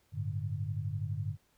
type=chord; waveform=sine; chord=G suspended second; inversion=none; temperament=equal; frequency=98 / 110 / 146.83 Hz; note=G2 / A2 / D3; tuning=0 / 0 / 0 cents; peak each=-36 / -37 / -38 dBFS; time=0.12-1.37 s; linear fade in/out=50 ms; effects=pink hiss -71 dBFS RMS until 1.57 s